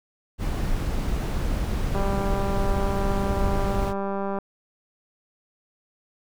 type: noise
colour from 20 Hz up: brown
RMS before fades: -25 dBFS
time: 0.38-3.94 s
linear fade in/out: 50 ms
type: click train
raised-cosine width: 1 ms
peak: -16 dBFS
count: 481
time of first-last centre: 1.95-4.387 s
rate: 197 Hz
effects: none